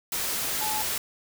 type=tone in noise; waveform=sine; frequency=858 Hz; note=A5; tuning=44 cents flat; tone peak=-30 dBFS; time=0.61-0.82 s; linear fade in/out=2 ms; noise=white; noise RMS=-29 dBFS; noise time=0.12-0.98 s; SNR=-4 dB; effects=none